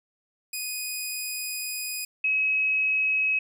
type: tone pair in turn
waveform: 10% pulse / sine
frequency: 2486 / 2557 Hz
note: D#7 / D#7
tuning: -2 / +47 cents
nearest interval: unison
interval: 49 cents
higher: second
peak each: -21 dBFS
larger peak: neither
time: 0.53-2.05 / 2.24-3.39 s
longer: first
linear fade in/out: 5 ms
effects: none